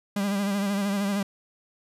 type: tone with vibrato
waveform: 45% pulse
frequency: 200 Hz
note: G3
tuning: 35 cents sharp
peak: -24 dBFS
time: 0.16-1.23 s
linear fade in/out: 5 ms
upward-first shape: sine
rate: 13 Hz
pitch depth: 47 cents each way
effects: resampled to 32000 Hz